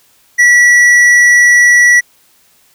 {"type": "tone with tanh clipping", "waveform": "sine", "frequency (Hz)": 1944, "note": "B6", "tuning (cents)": -28, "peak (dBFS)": -5, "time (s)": [0.38, 2.01], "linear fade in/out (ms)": 20, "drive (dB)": 9, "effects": ["white hiss -50 dBFS RMS until 2.74 s"]}